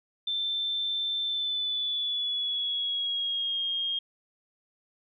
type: tone with pitch glide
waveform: sine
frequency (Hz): 3551 to 3238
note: A7 to G#7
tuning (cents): +15 to -45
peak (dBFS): -27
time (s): 0.27-3.99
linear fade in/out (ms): 5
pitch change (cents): -160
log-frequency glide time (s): 1.23-3.6
effects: none